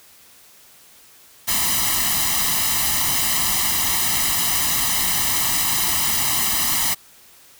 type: noise with comb filter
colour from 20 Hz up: white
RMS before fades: -20 dBFS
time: 1.47-6.95 s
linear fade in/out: 20 ms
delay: 1 ms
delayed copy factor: +0.8
effects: white hiss -49 dBFS RMS until 7.59 s